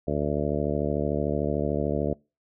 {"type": "harmonic tone", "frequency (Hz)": 73.42, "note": "D2", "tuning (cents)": 0, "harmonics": [1, 2, 3, 4, 5, 6, 7, 8, 9], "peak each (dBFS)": [-33, -31, -32, -32, -33, -31, -35, -32, -35], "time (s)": [0.07, 2.14], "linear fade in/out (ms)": 10, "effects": ["noise-tail reverb RT60 0.3 s tail -26 dB re dry"]}